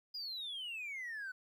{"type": "exponential sweep", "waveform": "triangle", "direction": "down", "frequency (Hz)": [4978, 1480], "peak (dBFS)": -38, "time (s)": [0.14, 1.32], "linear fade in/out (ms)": 10, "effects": ["tanh soft clip ceiling -36 dBFS", "13-bit"]}